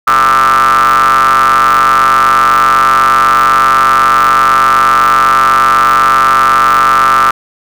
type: ring-modulated tone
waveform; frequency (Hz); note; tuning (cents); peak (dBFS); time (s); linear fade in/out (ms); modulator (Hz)
square; 64.2; C2; -32; -3; 0.07-7.31; 5; 1260
effects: none